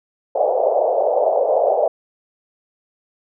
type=band-pass noise; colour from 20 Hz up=pink; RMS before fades=-17 dBFS; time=0.35-1.88 s; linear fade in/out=5 ms; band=500 to 720 Hz; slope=48 dB/octave; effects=none